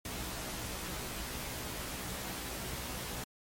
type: noise with comb filter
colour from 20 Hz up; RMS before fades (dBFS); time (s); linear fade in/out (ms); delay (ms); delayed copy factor
pink; -40; 0.05-3.24; 2; 16; +0.8
effects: MP3 64 kbps